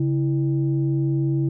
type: tone pair together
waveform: sine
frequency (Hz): 138.58 / 329.6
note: C#3 / E4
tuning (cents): 0 / 0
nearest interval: octave + minor third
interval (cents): 1500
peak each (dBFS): -19 / -23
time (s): 0-1.49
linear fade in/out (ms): 5
effects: tanh soft clip ceiling -12 dBFS